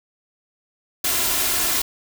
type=noise with comb filter; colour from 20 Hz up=white; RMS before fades=-21 dBFS; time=1.04-1.82 s; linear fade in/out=5 ms; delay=2.9 ms; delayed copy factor=+0.5; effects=none